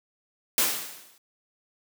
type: noise with exponential decay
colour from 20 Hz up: white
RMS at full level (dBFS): -20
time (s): 0.58-1.18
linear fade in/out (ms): 1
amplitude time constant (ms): 130
effects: high-pass 200 Hz 12 dB/octave